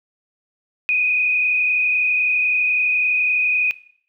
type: tone with frequency modulation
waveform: sine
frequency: 2485 Hz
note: D#7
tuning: 3 cents flat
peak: -15 dBFS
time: 0.89-3.71 s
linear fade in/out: 0 ms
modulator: 31.9 Hz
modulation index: 1.5
effects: noise-tail reverb RT60 0.6 s tail -20 dB re dry